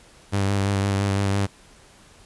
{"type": "tone with vibrato", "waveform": "sawtooth", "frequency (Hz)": 99.1, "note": "G2", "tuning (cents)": 19, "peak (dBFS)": -16, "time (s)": [0.32, 1.47], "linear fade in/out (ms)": 20, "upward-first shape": "sine", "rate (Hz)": 5.9, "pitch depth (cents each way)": 25, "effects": ["pink hiss -51 dBFS RMS until 2.25 s", "resampled to 24000 Hz"]}